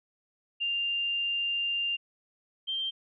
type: tone pair in turn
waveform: sine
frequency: 2794 / 3154 Hz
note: F7 / G7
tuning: 0 / +10 cents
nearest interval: major second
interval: 210 cents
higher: second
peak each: -27 / -29 dBFS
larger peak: first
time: 0.6-1.97 / 2.67-2.91 s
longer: first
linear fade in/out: 20 ms
effects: none